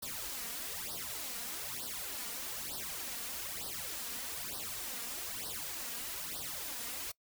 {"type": "noise with flanger", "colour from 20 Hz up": "white", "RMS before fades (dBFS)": -41, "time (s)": [0.02, 7.12], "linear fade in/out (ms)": 10, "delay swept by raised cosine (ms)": [0.21, 4.31], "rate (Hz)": 1.1, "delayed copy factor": 0.9, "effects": ["noise-tail reverb RT60 0.1 s tail -24 dB re dry"]}